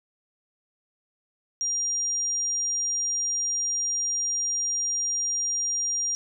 sine tone, 5700 Hz, F8, 34 cents sharp, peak -24 dBFS, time 1.61-6.15 s, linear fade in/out 0 ms, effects none

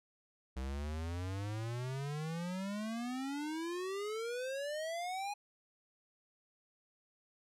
square exponential sweep, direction up, 63.4 to 832 Hz, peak -38 dBFS, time 0.56-5.34 s, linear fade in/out 10 ms, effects low-pass 10000 Hz 12 dB/octave

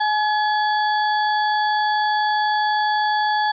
harmonic tone with a mistuned harmonic, 848 Hz, G#5, 36 cents sharp, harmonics 1 / 2 / 4 / 5, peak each -18 / -24 / -30 / -32 dBFS, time 0-3.52 s, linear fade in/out 10 ms, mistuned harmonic 5, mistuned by +120 cents, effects none

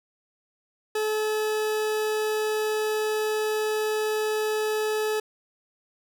40% pulse tone, 429.9 Hz, A4, 40 cents flat, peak -23 dBFS, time 0.95-5.2 s, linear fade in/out 5 ms, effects none

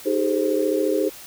sine chord, Ab major seventh, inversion second, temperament equal with one note detuned, 311.1 / 392 / 426.2 / 523.3 Hz, Eb4 / G4 / Ab4 / C5, 0 / 0 / +45 / 0 cents, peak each -24 dBFS, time 0.05-1.1 s, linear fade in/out 20 ms, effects white hiss -41 dBFS RMS until 1.26 s

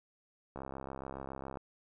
click train, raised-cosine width 1 ms, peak -28 dBFS, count 69, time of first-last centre 0.56-1.572 s, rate 67.2 Hz, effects none

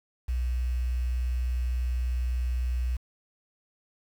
sine tone with quantisation, 61.74 Hz, B1, in tune, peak -25 dBFS, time 0.28-2.97 s, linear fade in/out 10 ms, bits 8, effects none

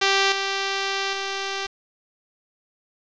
5% pulse tone with level steps, 391.3 Hz, G4, 3 cents flat, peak -6 / -12 / -15 dBFS, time 0.01-1.67 s, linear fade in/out 10 ms, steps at 0.32 / 1.13 s, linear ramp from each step 2 ms, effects resampled to 16000 Hz + 7-bit

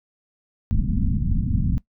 pink low-pass noise, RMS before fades -21 dBFS, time 0.71-1.78 s, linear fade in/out 0 ms, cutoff 240 Hz, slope 48 dB/octave, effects noise-tail reverb RT60 0.1 s tail -19 dB re dry

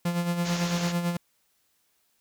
45% pulse tone with tremolo, 173.2 Hz, F3, 14 cents flat, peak -23 dBFS, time 0.05-1.17 s, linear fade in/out 5 ms, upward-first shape sine, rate 9 Hz, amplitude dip 55%
white low-pass noise, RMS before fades -36 dBFS, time 0.44-0.93 s, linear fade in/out 20 ms, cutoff 7000 Hz, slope 96 dB/octave
effects white hiss -70 dBFS RMS until 2.2 s

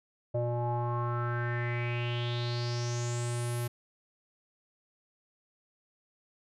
square tone with low-pass filter sweep, 120 Hz, B2, 49 cents flat, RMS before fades -32 dBFS, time 0.34-3.68 s, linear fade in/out 10 ms, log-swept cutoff 610 to 12000 Hz, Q 5.7, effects none

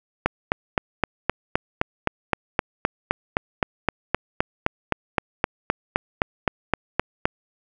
click train, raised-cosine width 0.5 ms, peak -3 dBFS, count 28, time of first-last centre 0.26-7.255 s, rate 3.86 Hz, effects none

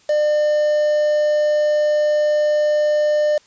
triangle tone with quantisation, 600 Hz, D5, 37 cents sharp, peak -12 dBFS, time 0.09-3.38 s, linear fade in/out 5 ms, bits 5, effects white hiss -53 dBFS RMS until 3.46 s + resampled to 16000 Hz

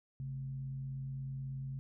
sine tone with frequency modulation, 134.6 Hz, C3, 49 cents sharp, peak -38 dBFS, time 0.2-1.79 s, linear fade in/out 0 ms, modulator 83.5 Hz, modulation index 0.27, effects none

